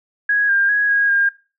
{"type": "tone with pitch steps", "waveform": "sine", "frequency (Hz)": [1659, 1600, 1662, 1642, 1611], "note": ["G#6", "G6", "G#6", "G#6", "G6"], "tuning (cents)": [-2, 35, 1, -20, 47], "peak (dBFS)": -13, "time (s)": [0.29, 1.29], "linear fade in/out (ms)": 5, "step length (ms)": 200, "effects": ["noise-tail reverb RT60 0.3 s tail -17 dB re dry"]}